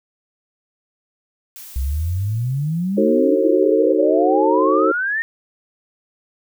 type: noise with exponential decay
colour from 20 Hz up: blue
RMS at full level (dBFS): -36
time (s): 1.56-4.74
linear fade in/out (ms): 0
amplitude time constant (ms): 690
type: exponential sweep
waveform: sine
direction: up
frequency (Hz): 62.4 to 1856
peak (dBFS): -18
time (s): 1.76-5.22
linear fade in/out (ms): 0
type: chord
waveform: sine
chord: D# diminished seventh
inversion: none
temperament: just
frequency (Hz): 311.1 / 373.4 / 448 / 537.6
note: D#4 / F#4 / A4 / C5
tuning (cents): 0 / +16 / +31 / +47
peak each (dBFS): -19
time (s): 2.97-4.92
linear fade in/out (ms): 10
effects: none